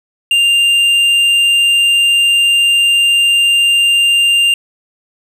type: tone with tanh clipping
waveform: sine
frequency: 2794 Hz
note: F7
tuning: in tune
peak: -9 dBFS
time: 0.31-4.54 s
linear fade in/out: 2 ms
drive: 7 dB
effects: none